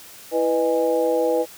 harmonic tone with a mistuned harmonic, 164.81 Hz, E3, in tune, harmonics 2 / 3 / 4 / 5, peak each -25 / -19 / -25 / -28 dBFS, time 0.31-1.46 s, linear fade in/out 50 ms, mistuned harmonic 4, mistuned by -110 cents, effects white hiss -43 dBFS RMS until 1.57 s + high-pass 60 Hz 12 dB/octave

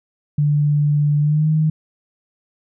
sine tone with pitch glide, 147.2 to 155.86 Hz, D3 to D#3, +4 to +3 cents, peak -13 dBFS, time 0.38-1.7 s, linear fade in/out 5 ms, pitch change +99 cents, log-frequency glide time 1.2-1.49 s, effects none

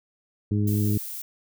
harmonic tone, 103.83 Hz, G#2, in tune, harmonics 1 / 2 / 3 / 4, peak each -22 / -26 / -30 / -36 dBFS, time 0.51-0.98 s, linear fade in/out 5 ms
violet noise, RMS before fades -35 dBFS, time 0.67-1.22 s, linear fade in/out 5 ms
effects none

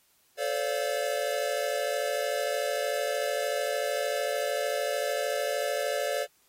square chord, D minor seventh, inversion second, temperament equal with one note detuned, 440 / 523.3 / 576.6 / 698.5 Hz, A4 / C5 / D5 / F5, 0 / 0 / -32 / 0 cents, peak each -36 / -34 / -31 / -36 dBFS, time 0.37-6.27 s, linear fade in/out 50 ms, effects white hiss -66 dBFS RMS until 6.48 s + AAC 48 kbps

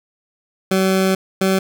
20% pulse tone pair in turn, 189.9 / 190.77 Hz, F#3 / G3, +45 / -47 cents, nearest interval unison, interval 8 cents, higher second, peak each -9 dBFS, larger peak neither, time 0.71-1.15 / 1.41-1.59 s, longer first, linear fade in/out 5 ms, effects none

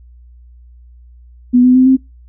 sine tone with pitch steps, 246.9 / 252.1 / 257.4 / 262.8 Hz, B3 / B3 / C4 / C4, 0 / +36 / -28 / +8 cents, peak -5 dBFS, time 1.53-1.97 s, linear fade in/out 20 ms, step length 110 ms, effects noise-tail reverb RT60 0.2 s tail -21 dB re dry + added 60 Hz sine -38 dBFS peak until 2.28 s

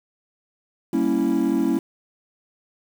triangle chord, G diminished seventh, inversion none, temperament equal, 196 / 233.1 / 277.2 / 329.6 Hz, G3 / Bb3 / Db4 / Fb4, 0 / 0 / 0 / 0 cents, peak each -25 / -22 / -20 / -20 dBFS, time 0.93-1.79 s, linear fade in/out 5 ms, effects tanh soft clip ceiling -9 dBFS + 7-bit

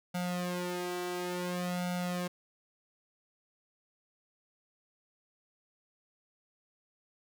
sawtooth tone with flanger, 178.4 Hz, F3, 37 cents sharp, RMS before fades -35 dBFS, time 0.14-2.28 s, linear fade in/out 10 ms, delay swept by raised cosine 1.4 to 2.6 ms, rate 0.57 Hz, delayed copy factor +1, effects none

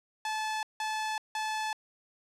sawtooth tone bursts, 867 Hz, A5, 26 cents flat, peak -27 dBFS, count 3, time 0.25-1.73 s, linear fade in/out 2 ms, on 380 ms, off 170 ms, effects low-pass 8000 Hz 12 dB/octave

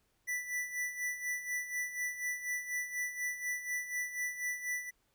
square tone with tremolo, 1975.5 Hz, B6, in tune, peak -33 dBFS, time 0.27-4.91 s, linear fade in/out 20 ms, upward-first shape sine, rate 4.1 Hz, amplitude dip 70%, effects pink hiss -75 dBFS RMS until 5.14 s

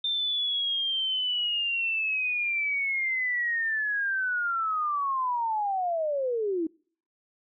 sine linear sweep, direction down, 3600 to 311.1 Hz, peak -25 dBFS, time 0.04-6.67 s, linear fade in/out 5 ms, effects noise-tail reverb RT60 0.5 s tail -26 dB re dry

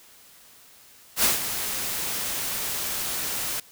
white noise with ADSR envelope, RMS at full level -19 dBFS, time 1.16-3.6 s, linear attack 75 ms, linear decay 150 ms, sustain -10 dB, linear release 4 ms, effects white hiss -52 dBFS RMS until 3.71 s

